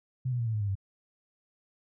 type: tone with pitch steps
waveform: sine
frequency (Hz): 128.3 / 122.51 / 116.97 / 111.69 / 106.65 / 101.83 / 97.23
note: C3 / B2 / A#2 / A2 / G#2 / G#2 / G2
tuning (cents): -34 / -14 / +6 / +26 / +46 / -34 / -14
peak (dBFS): -27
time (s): 0.25-0.754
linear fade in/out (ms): 10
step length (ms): 72
effects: none